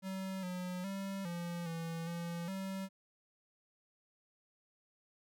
square tone with pitch steps, 190.5 / 181 / 195.2 / 172.2 / 165.5 / 170.5 / 192.2 Hz, G3 / F#3 / G3 / F3 / E3 / F3 / G3, -49 / -38 / -7 / -24 / +7 / -41 / -34 cents, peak -39 dBFS, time 0.02-2.89 s, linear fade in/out 50 ms, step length 410 ms, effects none

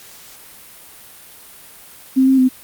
sine tone with pitch steps, 262.8 / 265.6 / 257.1 Hz, C4 / C4 / C4, +8 / +26 / -30 cents, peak -9 dBFS, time 2.16-2.49 s, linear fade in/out 20 ms, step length 110 ms, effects white hiss -41 dBFS RMS until 2.63 s + Opus 48 kbps

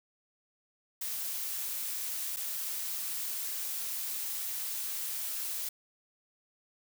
blue noise with dropouts, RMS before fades -36 dBFS, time 1.01-5.69 s, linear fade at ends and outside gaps 5 ms, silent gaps 2.363-2.368 s, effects none

